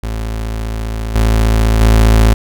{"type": "tone with level steps", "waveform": "35% pulse", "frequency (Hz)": 55, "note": "A1", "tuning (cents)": 0, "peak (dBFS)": [-16, -7, -4], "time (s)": [0.03, 2.34], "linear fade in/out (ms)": 5, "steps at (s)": [1.15, 1.81], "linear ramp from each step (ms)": 5, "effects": []}